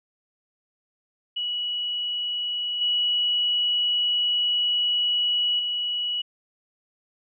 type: tone with level steps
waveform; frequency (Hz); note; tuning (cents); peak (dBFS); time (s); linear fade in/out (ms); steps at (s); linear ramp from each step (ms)
sine; 2930; F#7; -18; -25 / -20 / -24; 1.36-6.22; 10; 2.81 / 5.59; 5
effects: none